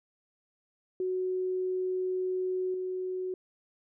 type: tone with level steps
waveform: sine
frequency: 370 Hz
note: F#4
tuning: in tune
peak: -28 / -31 dBFS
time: 1-3.34 s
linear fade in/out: 2 ms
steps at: 2.74 s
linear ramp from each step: 2 ms
effects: none